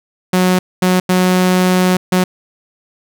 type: tone bursts at uneven times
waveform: sawtooth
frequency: 183.2 Hz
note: F#3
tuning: 17 cents flat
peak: -6 dBFS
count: 4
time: 0.33-0.59 / 0.82-1 / 1.09-1.97 / 2.12-2.24 s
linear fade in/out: 5 ms
effects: none